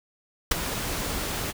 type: noise with ADSR envelope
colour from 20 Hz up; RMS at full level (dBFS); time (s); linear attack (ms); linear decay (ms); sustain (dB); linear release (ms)
pink; -18; 0.51-1.53; 6; 13; -12; 36
effects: none